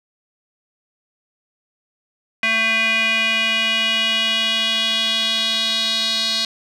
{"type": "tone with band-pass filter sweep", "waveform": "square", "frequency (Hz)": 223.4, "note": "A3", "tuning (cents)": 27, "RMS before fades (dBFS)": -19, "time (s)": [2.43, 6.45], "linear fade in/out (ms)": 2, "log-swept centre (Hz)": [2300, 4100], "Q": 5.1, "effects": []}